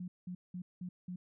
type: tone bursts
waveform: sine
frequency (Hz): 180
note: F#3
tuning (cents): -47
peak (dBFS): -39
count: 5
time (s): 0-1.16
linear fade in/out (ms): 5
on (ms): 80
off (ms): 190
effects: none